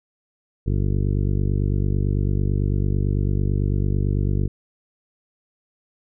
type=harmonic tone; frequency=49 Hz; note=G1; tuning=in tune; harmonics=1 / 2 / 3 / 4 / 5 / 6 / 7 / 8 / 9; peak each=-22 / -22 / -26 / -31 / -34 / -36 / -34 / -38 / -39 dBFS; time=0.66-4.48 s; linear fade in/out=10 ms; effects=none